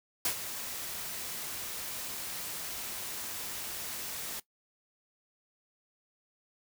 white noise with ADSR envelope, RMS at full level -28 dBFS, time 0.25-4.4 s, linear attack 3 ms, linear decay 83 ms, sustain -11 dB, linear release 5 ms, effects noise-tail reverb RT60 0.1 s tail -18 dB re dry

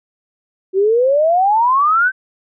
sine exponential sweep, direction up, 370 to 1570 Hz, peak -10 dBFS, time 0.73-2.12 s, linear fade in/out 50 ms, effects none

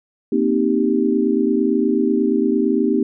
sine chord, C minor seventh, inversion third, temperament equal, 233.1 / 261.6 / 311.1 / 392 Hz, Bb3 / C4 / Eb4 / G4, 0 / 0 / 0 / 0 cents, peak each -20 dBFS, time 0.32-3.03 s, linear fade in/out 5 ms, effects none

